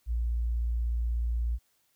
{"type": "tone", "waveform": "sine", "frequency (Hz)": 58.27, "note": "A#1", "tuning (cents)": 0, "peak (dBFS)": -26, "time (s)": [0.06, 1.59], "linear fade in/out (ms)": 50, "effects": ["white hiss -71 dBFS RMS until 1.95 s"]}